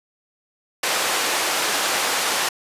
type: band-pass noise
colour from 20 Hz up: pink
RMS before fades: -22 dBFS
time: 0.83-2.49 s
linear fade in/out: 5 ms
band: 590 to 11000 Hz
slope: 12 dB/octave
effects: resampled to 32000 Hz